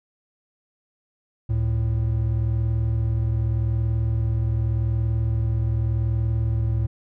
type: tone pair together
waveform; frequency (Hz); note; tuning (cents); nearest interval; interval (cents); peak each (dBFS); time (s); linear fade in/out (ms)
triangle; 70.05 / 110.9; C#2 / A2; +19 / +14; minor sixth; 795; -23 / -19; 1.49-6.87; 10
effects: none